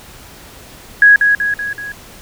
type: tone with echo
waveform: sine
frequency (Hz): 1661.2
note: G#6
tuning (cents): 0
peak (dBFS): -3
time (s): 1.02-1.16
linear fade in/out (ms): 2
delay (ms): 190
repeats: 4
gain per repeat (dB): -5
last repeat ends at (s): 1.92
effects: pink hiss -38 dBFS RMS until 2.21 s